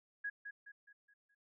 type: tone with echo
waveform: sine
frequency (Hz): 1661.2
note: G#6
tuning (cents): 0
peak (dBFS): -37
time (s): 0.24-0.3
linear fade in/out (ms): 10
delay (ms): 210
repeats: 5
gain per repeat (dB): -7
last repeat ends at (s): 1.35
effects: none